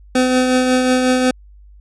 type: tone with tremolo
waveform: 25% pulse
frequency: 254.7 Hz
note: C4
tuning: 46 cents flat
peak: -7 dBFS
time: 0.15-1.31 s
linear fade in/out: 5 ms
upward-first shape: triangle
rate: 5.5 Hz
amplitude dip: 40%
effects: added 50 Hz sine -40 dBFS peak until 1.8 s + resampled to 24000 Hz